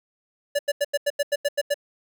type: tone bursts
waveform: square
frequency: 576 Hz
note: D5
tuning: 34 cents flat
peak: -20 dBFS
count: 10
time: 0.55-1.743 s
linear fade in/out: 10 ms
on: 41 ms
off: 87 ms
effects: none